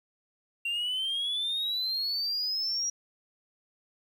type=exponential sweep; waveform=triangle; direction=up; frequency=2747 to 5740 Hz; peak=-26 dBFS; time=0.65-2.9 s; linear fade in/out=5 ms; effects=tanh soft clip ceiling -23 dBFS + 10-bit